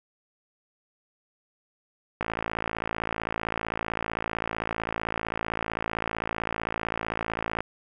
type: click train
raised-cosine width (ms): 0.5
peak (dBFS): -13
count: 301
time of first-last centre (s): 2.21-7.606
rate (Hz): 55.6
effects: none